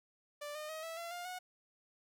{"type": "tone with pitch steps", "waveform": "sawtooth", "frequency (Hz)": [587.3, 609.1, 631.6, 655, 679.3, 704.5, 730.6], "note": ["D5", "D#5", "D#5", "E5", "F5", "F5", "F#5"], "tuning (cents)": [0, -37, 26, -11, -48, 15, -22], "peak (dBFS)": -38, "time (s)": [0.41, 1.39], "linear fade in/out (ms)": 10, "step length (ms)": 140, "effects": []}